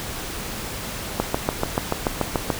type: click train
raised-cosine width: 1 ms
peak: -5 dBFS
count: 10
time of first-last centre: 1.2-2.502 s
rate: 6.91 Hz
effects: pink hiss -31 dBFS RMS until 2.59 s